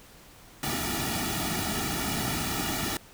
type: noise with comb filter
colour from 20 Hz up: pink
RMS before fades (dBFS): -30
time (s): 0.63-2.97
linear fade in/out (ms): 2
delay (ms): 1.9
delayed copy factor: -1
effects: pink hiss -52 dBFS RMS until 3.13 s